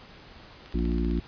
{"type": "click train", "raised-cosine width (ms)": 0.2, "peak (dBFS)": -28, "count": 9, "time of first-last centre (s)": [0.66, 1.176], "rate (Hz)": 15.5}
{"type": "harmonic tone", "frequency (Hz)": 58.27, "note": "A#1", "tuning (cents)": 0, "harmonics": [1, 3, 4, 5, 6], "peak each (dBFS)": [-26, -31, -32, -33, -34], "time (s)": [0.74, 1.2], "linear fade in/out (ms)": 5}
{"effects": ["pink hiss -49 dBFS RMS until 1.27 s", "resampled to 11025 Hz"]}